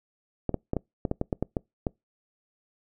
clicks, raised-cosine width 2 ms, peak -13 dBFS, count 11, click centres 0.493 / 0.543 / 0.734 / 0.767 / 1.052 / 1.114 / 1.214 / 1.328 / 1.426 / 1.568 / 1.868 s, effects noise-tail reverb RT60 0.2 s tail -26 dB re dry

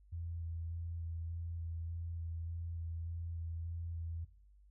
sine tone with vibrato, 83.6 Hz, E2, 25 cents sharp, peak -39 dBFS, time 0.12-4.25 s, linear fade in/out 10 ms, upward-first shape square, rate 1.7 Hz, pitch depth 14 cents each way, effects noise-tail reverb RT60 0.7 s tail -20 dB re dry + added 50 Hz sine -60 dBFS peak until 4.7 s

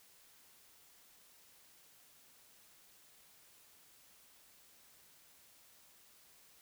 silence, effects white hiss -64 dBFS RMS until 6.61 s

